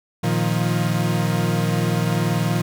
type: chord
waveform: 40% pulse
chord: Bb suspended fourth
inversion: none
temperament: equal with one note detuned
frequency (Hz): 116.54 / 155.56 / 176.13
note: Bb2 / Eb3 / F3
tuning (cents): 0 / 0 / +15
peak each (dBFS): -22 / -22 / -22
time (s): 0.23-2.62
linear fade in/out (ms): 10
effects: none